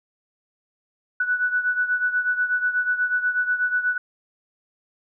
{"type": "beating tone pair", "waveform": "sine", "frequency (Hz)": [1480, 1488.2], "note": ["F#6", "F#6"], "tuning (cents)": [0, 10], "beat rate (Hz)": 8.2, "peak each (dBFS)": [-21, -26], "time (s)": [1.2, 3.98], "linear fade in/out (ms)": 5, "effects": []}